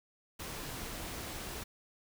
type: noise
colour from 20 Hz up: pink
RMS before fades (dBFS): -42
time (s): 0.39-1.64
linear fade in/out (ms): 10
effects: none